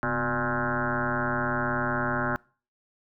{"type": "tone with frequency modulation", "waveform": "sine", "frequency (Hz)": 830.6, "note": "G#5", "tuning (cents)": 0, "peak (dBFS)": -24, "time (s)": [0.03, 2.36], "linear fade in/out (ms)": 0, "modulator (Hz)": 116, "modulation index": 6.6, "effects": ["noise-tail reverb RT60 0.4 s tail -24 dB re dry"]}